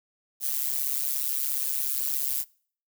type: noise with amplitude modulation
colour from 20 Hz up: violet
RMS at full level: -24 dBFS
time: 0.4-2.45 s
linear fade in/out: 50 ms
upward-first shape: sine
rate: 137 Hz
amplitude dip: 100%
effects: noise-tail reverb RT60 0.5 s tail -24 dB re dry